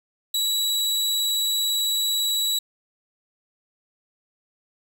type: tone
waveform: sawtooth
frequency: 3906 Hz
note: B7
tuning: 20 cents flat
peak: -18 dBFS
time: 0.34-2.59 s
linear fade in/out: 5 ms
effects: none